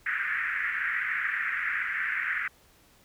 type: band-pass noise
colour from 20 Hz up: pink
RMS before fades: -30 dBFS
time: 0.06-2.48 s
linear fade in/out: 5 ms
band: 1500 to 2100 Hz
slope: 48 dB/octave
effects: pink hiss -60 dBFS RMS until 3.04 s